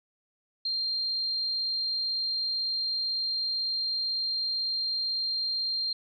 sine tone, 4186 Hz, C8, in tune, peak -27 dBFS, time 0.65-5.93 s, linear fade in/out 5 ms, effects none

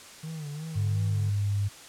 triangle tone with vibrato, 152.9 Hz, D#3, 30 cents flat, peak -32 dBFS, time 0.23-1.3 s, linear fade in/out 10 ms, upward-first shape sine, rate 2.8 Hz, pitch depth 99 cents each way
sine tone with pitch glide, 102.4 to 101.11 Hz, G#2 to G#2, -24 to -46 cents, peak -24 dBFS, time 0.75-1.69 s, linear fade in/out 20 ms, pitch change -22 cents, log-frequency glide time 1.14-1.55 s
effects white hiss -47 dBFS RMS until 1.88 s + low-pass 9000 Hz 12 dB/octave

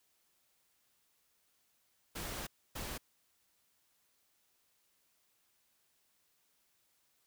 pink noise bursts at uneven times, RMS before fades -42 dBFS, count 2, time 2.15-2.47 / 2.75-2.98 s, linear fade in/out 10 ms, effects white hiss -75 dBFS RMS until 7.26 s

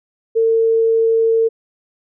sine tone, 452.1 Hz, A4, 47 cents sharp, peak -11 dBFS, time 0.35-1.49 s, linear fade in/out 20 ms, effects none

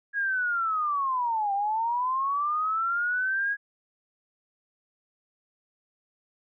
sine linear two-way sweep, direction down then up, 1661.2 to 784 to 1661.2 Hz, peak -24 dBFS, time 0.13-3.57 s, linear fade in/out 50 ms, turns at 1.53 s, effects none

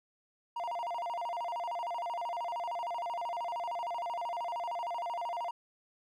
triangle tone with vibrato, 809 Hz, G#5, 46 cents flat, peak -32 dBFS, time 0.56-5.51 s, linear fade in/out 5 ms, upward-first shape square, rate 13 Hz, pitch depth 270 cents each way, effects none

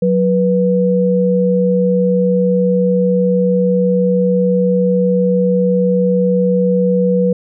sine tone pair together, 183.24 / 489.2 Hz, F#3 / B4, -17 / -16 cents, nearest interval octave + perfect fourth, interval 1701 cents, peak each -13 dBFS, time 0.02-7.33 s, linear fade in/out 5 ms, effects none

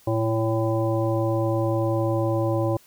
harmonic tone with a mistuned harmonic, 111.8 Hz, A2, 28 cents sharp, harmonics 1 / 3 / 5 / 7 / 9, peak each -24 / -25 / -26 / -33 / -34 dBFS, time 0.07-2.77 s, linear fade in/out 5 ms, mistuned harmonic 1, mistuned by +30 cents, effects white hiss -55 dBFS RMS until 2.86 s

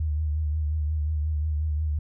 sine tone with vibrato, 76.4 Hz, D#2, 31 cents flat, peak -23 dBFS, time 0-1.99 s, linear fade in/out 5 ms, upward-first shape triangle, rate 5.6 Hz, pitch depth 63 cents each way, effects none

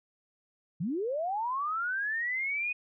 sine linear sweep, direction up, 143.7 to 2504 Hz, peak -29 dBFS, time 0.8-2.73 s, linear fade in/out 10 ms, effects none

